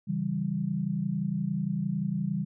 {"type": "chord", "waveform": "sine", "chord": "C# diminished", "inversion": "none", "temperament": "equal", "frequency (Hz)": [138.59, 164.81, 196], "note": ["C#3", "E3", "G3"], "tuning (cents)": [0, 0, 0], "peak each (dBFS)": [-34, -31, -30], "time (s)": [0.07, 2.45], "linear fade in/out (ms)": 20, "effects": []}